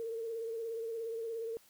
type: tone with vibrato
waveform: sine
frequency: 455.3 Hz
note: A#4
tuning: 41 cents flat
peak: -36 dBFS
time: 0-1.57 s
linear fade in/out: 0 ms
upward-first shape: triangle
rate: 17 Hz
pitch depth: 46 cents each way
effects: white hiss -64 dBFS RMS until 1.69 s